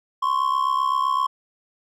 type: ring-modulated tone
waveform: triangle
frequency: 1069 Hz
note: C6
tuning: 37 cents sharp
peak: -14 dBFS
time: 0.22-1.27 s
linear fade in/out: 10 ms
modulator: 33.9 Hz
effects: none